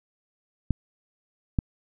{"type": "clicks", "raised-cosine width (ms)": 5, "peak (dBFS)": -10, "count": 2, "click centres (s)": [0.707, 1.588], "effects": []}